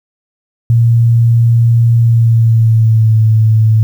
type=tone with pitch glide; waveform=sine; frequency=116.54 to 110 Hz; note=A#2 to A2; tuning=0 to 0 cents; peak=-5 dBFS; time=0.7-3.83 s; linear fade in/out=0 ms; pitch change=-100 cents; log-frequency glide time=1.97-3.19 s; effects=7-bit